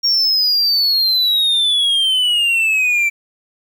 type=exponential sweep; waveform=triangle; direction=down; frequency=5588 to 2327 Hz; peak=-11 dBFS; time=0.03-3.1 s; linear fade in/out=20 ms; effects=8-bit